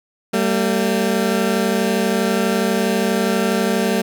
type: tone pair together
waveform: 20% pulse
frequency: 194.8 / 227.1 Hz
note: G3 / A#3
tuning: -11 / -45 cents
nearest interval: minor third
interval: 266 cents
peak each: -14 dBFS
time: 0.33-4.02 s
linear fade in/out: 10 ms
effects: none